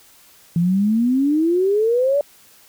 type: exponential sweep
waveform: sine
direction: up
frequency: 165.6 to 587.3 Hz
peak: -14 dBFS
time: 0.56-2.21 s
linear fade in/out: 2 ms
effects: white hiss -50 dBFS RMS until 2.68 s